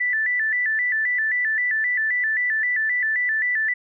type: tone with vibrato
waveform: sine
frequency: 1864.7 Hz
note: A#6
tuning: in tune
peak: -19 dBFS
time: 0-3.74 s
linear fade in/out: 10 ms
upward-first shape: square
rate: 3.8 Hz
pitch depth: 100 cents each way
effects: none